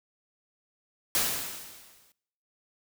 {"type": "noise with exponential decay", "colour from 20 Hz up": "white", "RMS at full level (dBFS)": -24, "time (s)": [1.15, 2.12], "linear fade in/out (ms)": 1, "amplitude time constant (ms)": 210, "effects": ["noise-tail reverb RT60 0.8 s tail -23 dB re dry"]}